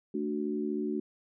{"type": "chord", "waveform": "sine", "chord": "D major", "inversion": "second", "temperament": "equal with one note detuned", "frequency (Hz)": [221, 293.7, 370], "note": ["A3", "D4", "F#4"], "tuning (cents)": [8, 0, 0], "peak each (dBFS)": -34, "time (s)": [0.14, 1], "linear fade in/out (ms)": 5, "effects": []}